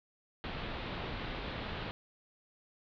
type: low-pass noise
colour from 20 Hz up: pink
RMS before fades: -40 dBFS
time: 0.44-1.91 s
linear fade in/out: 0 ms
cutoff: 4100 Hz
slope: 48 dB/octave
effects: none